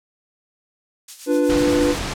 violet noise with tremolo, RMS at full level -26 dBFS, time 1.08-1.99 s, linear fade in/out 5 ms, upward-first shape sine, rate 8.2 Hz, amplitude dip 60%
triangle chord, B diminished, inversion first, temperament equal, 293.7 / 349.2 / 493.9 Hz, D4 / F4 / B4, 0 / 0 / 0 cents, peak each -16 / -21 / -17 dBFS, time 1.26-1.96 s, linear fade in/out 50 ms
pink noise, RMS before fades -25 dBFS, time 1.49-2.14 s, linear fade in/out 10 ms
effects low-pass 7000 Hz 12 dB/octave

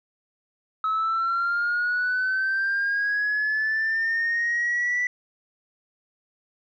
sine linear sweep, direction up, 1285 to 1975.5 Hz, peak -20 dBFS, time 0.84-5.07 s, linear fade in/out 2 ms, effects tanh soft clip ceiling -19 dBFS

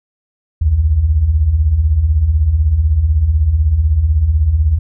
sine beating tone pair, 63.5 / 79.5 Hz, B1 / D#2, +49 / +38 cents, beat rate 16 Hz, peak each -17 / -10 dBFS, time 0.61-4.79 s, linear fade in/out 10 ms, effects none

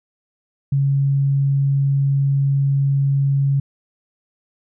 sine tone, 138.59 Hz, C#3, in tune, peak -14 dBFS, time 0.72-3.6 s, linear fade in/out 5 ms, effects none

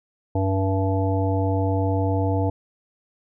harmonic tone, 96.1 Hz, G2, 34 cents flat, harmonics 1 / 3 / 5 / 7 / 9, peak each -21 / -26 / -28 / -29 / -31 dBFS, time 0.35-2.5 s, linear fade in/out 5 ms, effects none

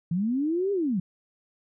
sine linear two-way sweep, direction up then down, 160 to 410.1 to 168.2 Hz, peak -23 dBFS, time 0.11-1 s, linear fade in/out 5 ms, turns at 0.72 s, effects none

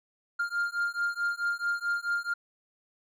triangle beating tone pair, 1400 / 1404.6 Hz, F6 / F6, +4 / +10 cents, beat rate 4.6 Hz, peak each -29 dBFS, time 0.39-2.34 s, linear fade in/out 10 ms, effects none

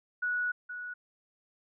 sine tone pair in turn, 1467 / 1467 Hz, F#6 / F#6, -15 / -15 cents, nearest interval unison, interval 0 cents, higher neither, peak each -28 / -37 dBFS, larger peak first, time 0.22-0.52 / 0.69-0.94 s, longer first, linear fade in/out 10 ms, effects none

